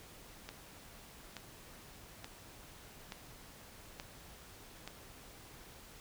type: click train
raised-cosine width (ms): 0.2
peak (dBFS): -26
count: 6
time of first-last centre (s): 0.49-4.876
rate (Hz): 1.14
effects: pink hiss -55 dBFS RMS until 6 s